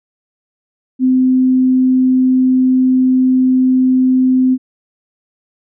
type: tone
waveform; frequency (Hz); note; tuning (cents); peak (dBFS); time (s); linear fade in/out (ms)
sine; 257.3; C4; -29; -8; 0.99-4.58; 50
effects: none